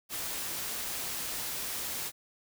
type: noise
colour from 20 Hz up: white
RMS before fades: -36 dBFS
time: 0.09-2.12 s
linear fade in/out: 50 ms
effects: none